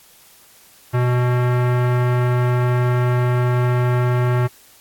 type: tone with low-pass filter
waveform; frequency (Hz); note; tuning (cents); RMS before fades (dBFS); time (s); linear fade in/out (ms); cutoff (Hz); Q
square; 123.6; B2; +2; -17; 0.93-4.48; 20; 1600; 1.3
effects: white hiss -49 dBFS RMS until 4.8 s + AAC 64 kbps